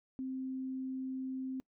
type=tone; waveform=sine; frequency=261.6 Hz; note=C4; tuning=in tune; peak=-36 dBFS; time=0.19-1.6 s; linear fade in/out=0 ms; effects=noise-tail reverb RT60 0.1 s tail -24 dB re dry